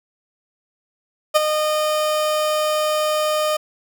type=tone with ADSR envelope; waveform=30% pulse; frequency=612 Hz; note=D#5; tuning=29 cents flat; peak=-7 dBFS; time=1.34-3.57 s; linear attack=22 ms; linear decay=22 ms; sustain=-8 dB; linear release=8 ms; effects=none